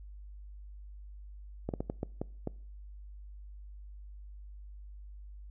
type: slowing click train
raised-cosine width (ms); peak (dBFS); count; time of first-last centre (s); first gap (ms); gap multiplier
2; -20; 7; 1.69-2.474; 48; 1.4
effects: noise-tail reverb RT60 0.5 s tail -24 dB re dry + added 50 Hz sine -45 dBFS peak until 5.5 s